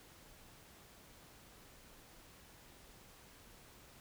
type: silence
effects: pink hiss -60 dBFS RMS until 4 s